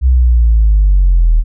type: linear sweep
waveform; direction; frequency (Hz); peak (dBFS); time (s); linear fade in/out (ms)
sine; down; 65.41 to 38; -4; 0.01-1.44; 50
effects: tanh soft clip ceiling -2 dBFS